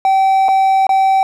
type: tone with dropouts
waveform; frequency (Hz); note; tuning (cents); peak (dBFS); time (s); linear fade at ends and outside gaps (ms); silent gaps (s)
triangle; 771; G5; -29; -7; 0.05-1.23; 1; 0.484-0.488 / 0.868-0.892
effects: none